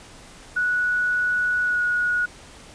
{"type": "tone with pitch glide", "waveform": "sine", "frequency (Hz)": [1470, 1454.8], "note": ["F#6", "F#6"], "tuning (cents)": [-12, -30], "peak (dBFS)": -19, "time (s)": [0.56, 2.26], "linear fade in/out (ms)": 10, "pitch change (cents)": -18, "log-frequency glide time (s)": [1.63, 1.81], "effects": ["pink hiss -45 dBFS RMS until 2.74 s", "resampled to 22050 Hz"]}